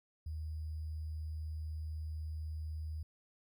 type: tone with sample-and-hold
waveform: sine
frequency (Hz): 78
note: D#2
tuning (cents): +5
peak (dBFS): -38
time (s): 0.26-3.03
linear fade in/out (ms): 5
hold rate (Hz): 4900
effects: none